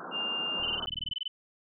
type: band-pass noise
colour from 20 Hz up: white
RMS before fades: -41 dBFS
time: 0-0.86 s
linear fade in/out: 0 ms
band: 160 to 1500 Hz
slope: 96 dB/octave
type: tone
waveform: sine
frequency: 2803 Hz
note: F7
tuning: 6 cents sharp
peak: -30 dBFS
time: 0.11-0.8 s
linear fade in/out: 50 ms
type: click train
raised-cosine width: 5 ms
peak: -37 dBFS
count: 21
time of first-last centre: 0.6-1.113 s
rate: 39 Hz
type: tone bursts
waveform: sine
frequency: 3020 Hz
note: F#7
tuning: 35 cents sharp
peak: -30 dBFS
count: 14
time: 0.63-1.28 s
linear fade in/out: 5 ms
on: 26 ms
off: 22 ms
effects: none